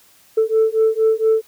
sine beating tone pair, 440 / 444.3 Hz, A4 / A4, 0 / +17 cents, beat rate 4.3 Hz, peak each -15 dBFS, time 0.37-1.42 s, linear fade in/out 10 ms, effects tanh soft clip ceiling -8 dBFS + white hiss -52 dBFS RMS until 1.47 s

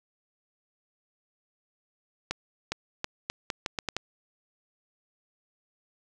accelerating click train, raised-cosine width 0.2 ms, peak -12 dBFS, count 9, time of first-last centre 2.31-3.966 s, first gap 410 ms, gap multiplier 0.79, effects none

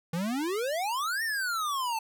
square exponential two-way sweep, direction up then down, 160 to 1864.7 to 870 Hz, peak -29 dBFS, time 0.13-1.99 s, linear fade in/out 5 ms, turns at 1.23 s, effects none

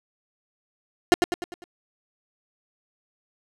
30% pulse tone with echo, 352.9 Hz, F4, 18 cents sharp, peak -9 dBFS, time 1.12-1.14 s, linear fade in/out 0 ms, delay 100 ms, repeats 5, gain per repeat -6 dB, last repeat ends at 1.64 s, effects low-pass 10000 Hz 12 dB/octave

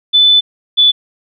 sine tone pair in turn, 3502 / 3470 Hz, A7 / A7, -9 / -25 cents, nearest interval unison, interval 16 cents, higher first, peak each -5 / -5 dBFS, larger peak neither, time 0.13-0.41 / 0.77-0.92 s, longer first, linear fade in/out 20 ms, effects none

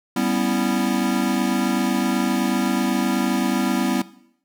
square chord, C# half-diminished seventh, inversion second, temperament equal with one note detuned, 196 / 246.9 / 274.8 / 329.6 Hz, G3 / B3 / C#4 / E4, 0 / 0 / -15 / 0 cents, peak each -26 / -23 / -27 / -27 dBFS, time 0.16-4.02 s, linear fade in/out 5 ms, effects noise-tail reverb RT60 0.7 s tail -18 dB re dry

